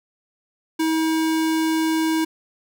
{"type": "tone", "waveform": "square", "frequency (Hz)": 320, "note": "D#4", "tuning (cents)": 49, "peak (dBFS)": -19, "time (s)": [0.79, 2.25], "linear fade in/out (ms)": 10, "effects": []}